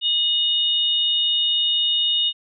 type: tone pair together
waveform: sine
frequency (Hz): 2910 / 3666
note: F#7 / A#7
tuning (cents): -29 / -30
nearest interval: major third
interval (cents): 399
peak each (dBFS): -20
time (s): 0.01-2.33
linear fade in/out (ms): 50
effects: none